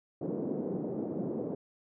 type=band-pass noise; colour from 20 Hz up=white; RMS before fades=-35 dBFS; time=0.21-1.55 s; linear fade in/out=5 ms; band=160 to 450 Hz; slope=24 dB/octave; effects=none